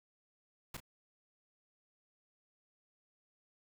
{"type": "noise with echo", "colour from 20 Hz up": "pink", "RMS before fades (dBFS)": -43, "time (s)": [0.74, 0.77], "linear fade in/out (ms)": 5, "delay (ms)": 33, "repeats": 1, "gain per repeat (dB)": -10, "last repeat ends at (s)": 0.803, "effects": []}